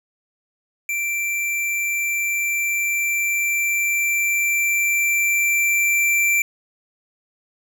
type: tone with level ramp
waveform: square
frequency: 2349 Hz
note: D7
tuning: in tune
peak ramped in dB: -22 to -16 dBFS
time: 0.89-6.42 s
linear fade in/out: 2 ms
effects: none